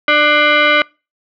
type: tone with frequency modulation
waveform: sine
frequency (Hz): 300.2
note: D4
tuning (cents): +38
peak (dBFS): -8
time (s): 0.08-0.82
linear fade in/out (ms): 2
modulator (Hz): 893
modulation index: 2.8
effects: noise-tail reverb RT60 0.3 s tail -26 dB re dry